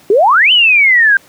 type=exponential two-way sweep; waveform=sine; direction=up then down; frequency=376.6 to 3072 to 1566 Hz; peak=-5 dBFS; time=0.1-1.17 s; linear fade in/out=2 ms; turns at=0.52 s; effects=pink hiss -44 dBFS RMS until 1.28 s + high-pass 150 Hz 12 dB/octave